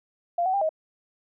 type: tone with pitch steps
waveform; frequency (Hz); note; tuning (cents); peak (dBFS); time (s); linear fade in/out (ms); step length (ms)
sine; 693 / 752 / 797 / 631; F5 / F#5 / G5 / D#5; -14 / +28 / +28 / +24; -21; 0.38-0.692; 5; 78
effects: none